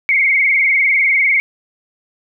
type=tone with vibrato; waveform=sine; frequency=2180 Hz; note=C#7; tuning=29 cents flat; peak=-10 dBFS; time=0.09-1.4 s; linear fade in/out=0 ms; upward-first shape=triangle; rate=20 Hz; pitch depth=100 cents each way; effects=none